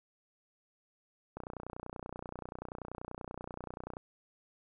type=click train; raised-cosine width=1 ms; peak=-27 dBFS; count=80; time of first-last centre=1.37-3.969 s; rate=30.4 Hz; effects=none